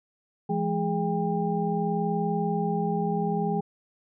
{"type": "tone cluster", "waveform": "sine", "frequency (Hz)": [169.5, 210.1, 413.9, 799], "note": ["E3", "G#3", "G#4", "G5"], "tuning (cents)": [49, 20, -6, 33], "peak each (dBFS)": [-28, -30, -30, -30], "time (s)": [0.49, 3.61], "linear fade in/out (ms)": 10, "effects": []}